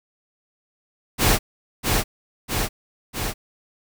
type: noise with echo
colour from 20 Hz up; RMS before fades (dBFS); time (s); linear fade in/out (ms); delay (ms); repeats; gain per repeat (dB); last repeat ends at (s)
pink; -17; 1.18-1.39; 50; 650; 3; -3; 3.34
effects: none